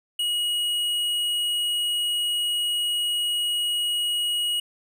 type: tone with hard clipping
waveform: sine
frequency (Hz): 2900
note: F#7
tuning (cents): -35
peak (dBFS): -24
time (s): 0.19-4.6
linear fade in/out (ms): 5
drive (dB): 9
effects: none

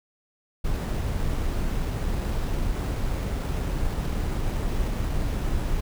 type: noise with sample-and-hold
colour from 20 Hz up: brown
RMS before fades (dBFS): -26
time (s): 0.64-5.81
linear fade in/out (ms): 10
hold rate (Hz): 8820
effects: none

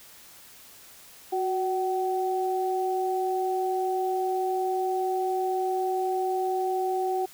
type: tone pair together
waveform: sine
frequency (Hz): 369.4 / 758.3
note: F#4 / F#5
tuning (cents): -3 / +42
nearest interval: octave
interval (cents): 1245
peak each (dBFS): -27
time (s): 1.32-7.26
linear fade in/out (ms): 10
effects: white hiss -50 dBFS RMS until 7.33 s

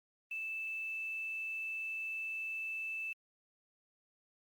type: tone with quantisation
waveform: sine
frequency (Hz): 2637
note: E7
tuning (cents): 0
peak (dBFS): -37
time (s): 0.31-3.13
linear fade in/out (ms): 5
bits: 10
effects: Opus 32 kbps

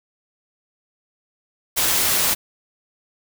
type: noise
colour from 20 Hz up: white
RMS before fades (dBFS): -19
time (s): 1.76-2.35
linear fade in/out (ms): 20
effects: none

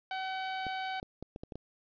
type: tone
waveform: sawtooth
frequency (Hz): 758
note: F#5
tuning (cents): +42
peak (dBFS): -30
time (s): 0.11-1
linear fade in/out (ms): 2
type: clicks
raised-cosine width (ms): 2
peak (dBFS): -28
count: 7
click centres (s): 0.667 / 1.029 / 1.226 / 1.361 / 1.435 / 1.522 / 1.556
effects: resampled to 11025 Hz + 9-bit

